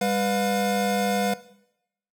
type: tone cluster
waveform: square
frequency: 200.3 / 493.6 / 712 Hz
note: G3 / B4 / F5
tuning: +38 / -1 / +33 cents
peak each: -27 dBFS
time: 0.01-1.34 s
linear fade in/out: 5 ms
effects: noise-tail reverb RT60 0.8 s tail -17 dB re dry